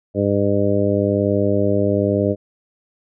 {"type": "harmonic tone", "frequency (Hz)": 101, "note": "G#2", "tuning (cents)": -48, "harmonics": [1, 2, 3, 4, 5, 6], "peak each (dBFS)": [-22, -22, -22, -22, -22, -22], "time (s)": [0.14, 2.36], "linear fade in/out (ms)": 50, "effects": []}